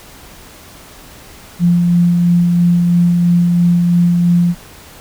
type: tone with tremolo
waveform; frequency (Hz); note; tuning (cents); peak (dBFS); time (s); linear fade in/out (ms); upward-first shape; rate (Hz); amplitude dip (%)
sine; 173.8; F3; -8; -7; 1.59-4.55; 50; sine; 3; 25
effects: pink hiss -38 dBFS RMS until 5 s

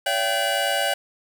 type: tone cluster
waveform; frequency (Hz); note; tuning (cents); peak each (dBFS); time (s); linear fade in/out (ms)
square; 567 / 677 / 779 / 1536 / 2925; C#5 / E5 / G5 / G6 / F#7; +39 / +46 / -11 / -36 / -21; -28; 0.06-0.94; 5
effects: 9-bit

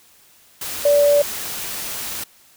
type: tone in noise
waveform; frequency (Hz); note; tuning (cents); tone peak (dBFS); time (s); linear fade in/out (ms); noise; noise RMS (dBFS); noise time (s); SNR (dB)
sine; 578; D5; -28; -11; 0.85-1.22; 5; white; -28; 0.61-2.24; +14
effects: white hiss -52 dBFS RMS until 2.56 s

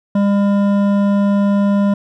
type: tone with hard clipping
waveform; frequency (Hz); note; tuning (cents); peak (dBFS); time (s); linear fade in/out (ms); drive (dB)
sine; 201.1; G3; +44; -13; 0.15-1.94; 5; 11
effects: none

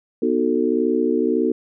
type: chord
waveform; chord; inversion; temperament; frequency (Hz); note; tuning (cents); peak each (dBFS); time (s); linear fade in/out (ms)
sine; B dominant seventh; none; just; 246.9 / 308.7 / 370.4 / 444.5; B3 / D#4 / F#4 / A4; 0 / -14 / +2 / +18; -22; 0.22-1.52; 5
effects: none

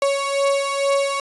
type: beating tone pair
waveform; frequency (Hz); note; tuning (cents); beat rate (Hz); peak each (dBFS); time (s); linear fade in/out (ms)
35% pulse; 555 / 557.2; C#5 / C#5; +2 / +9; 2.2; -18 / -21; 0.02-1.2; 2
effects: resampled to 24000 Hz

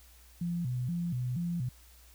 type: tone with vibrato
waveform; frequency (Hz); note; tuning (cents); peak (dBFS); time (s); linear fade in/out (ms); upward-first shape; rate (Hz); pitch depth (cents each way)
sine; 146.83; D3; 0; -30; 0.41-1.69; 5; square; 2.1; 280
effects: added 60 Hz sine -56 dBFS peak until 2.14 s + white hiss -60 dBFS RMS until 2.14 s

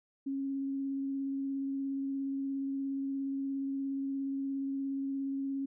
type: tone with vibrato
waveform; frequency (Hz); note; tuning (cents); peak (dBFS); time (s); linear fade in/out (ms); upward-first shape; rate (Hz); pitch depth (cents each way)
sine; 273.2; C#4; -25; -32; 0.26-5.66; 10; sine; 17; 11
effects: none

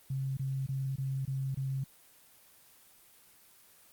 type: tone bursts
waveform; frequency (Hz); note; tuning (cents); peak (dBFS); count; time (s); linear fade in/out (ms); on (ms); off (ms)
sine; 134.4; C3; +47; -31; 6; 0.1-1.84; 5; 270; 24
effects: white hiss -60 dBFS RMS until 3.92 s + Opus 24 kbps

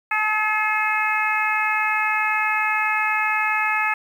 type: harmonic tone with a mistuned harmonic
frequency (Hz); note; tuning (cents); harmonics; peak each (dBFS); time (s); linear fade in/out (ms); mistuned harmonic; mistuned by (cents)
427.6; A4; -49; 2 / 3 / 4 / 5 / 6; -25 / -25 / -25 / -25 / -25; 0.11-3.94; 5; 2; +19
effects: 8-bit

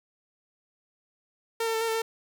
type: tone with pitch steps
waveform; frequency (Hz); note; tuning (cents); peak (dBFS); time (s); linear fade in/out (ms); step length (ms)
sawtooth; 456.3 / 450.9 / 445.4 / 456.9 / 446.2 / 451.7; A#4 / A4 / A4 / A#4 / A4 / A4; -37 / +42 / +21 / -35 / +24 / +45; -22; 1.6-2.02; 5; 70
effects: none

